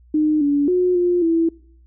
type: tone with pitch steps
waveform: sine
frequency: 305.9 / 286.8 / 361.9 / 353.3 / 330.4 Hz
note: D#4 / D4 / F#4 / F4 / E4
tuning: -29 / -41 / -38 / +20 / +4 cents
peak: -14 dBFS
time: 0.14-1.49 s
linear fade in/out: 5 ms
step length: 270 ms
effects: noise-tail reverb RT60 0.6 s tail -24 dB re dry + added 60 Hz sine -47 dBFS peak until 1.86 s